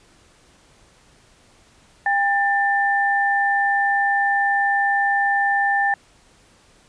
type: tone pair together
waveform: sine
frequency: 801 / 1780 Hz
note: G5 / A6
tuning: +37 / +20 cents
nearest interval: octave + major second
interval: 1383 cents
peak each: -19 dBFS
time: 2.06-5.94 s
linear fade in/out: 2 ms
effects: pink hiss -54 dBFS RMS until 6.88 s + resampled to 22050 Hz